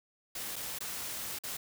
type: noise with dropouts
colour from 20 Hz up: white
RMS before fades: -39 dBFS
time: 0.35-1.57 s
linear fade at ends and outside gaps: 5 ms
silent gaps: 0.559-0.562 / 0.787-0.805 / 1.388-1.436 s
effects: none